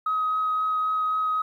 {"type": "tone with vibrato", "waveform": "sine", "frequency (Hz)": 1265, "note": "D#6", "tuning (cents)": 28, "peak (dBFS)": -21, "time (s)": [0.06, 1.42], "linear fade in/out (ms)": 5, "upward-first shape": "triangle", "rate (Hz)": 3.8, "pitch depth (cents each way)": 9, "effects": ["tanh soft clip ceiling -17 dBFS", "10-bit"]}